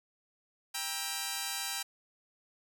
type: chord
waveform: 5% pulse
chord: E diminished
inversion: first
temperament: just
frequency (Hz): 791.1 / 949.3 / 1318.5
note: G5 / Bb5 / E6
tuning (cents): +16 / +31 / 0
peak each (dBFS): -26 / -28 / -30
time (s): 0.74-1.83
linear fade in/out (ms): 10
effects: none